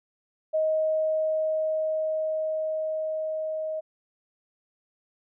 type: tone with level ramp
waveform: sine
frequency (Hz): 628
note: D#5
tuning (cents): +16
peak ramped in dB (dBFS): -21 to -28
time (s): 0.53-3.81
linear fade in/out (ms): 20
effects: none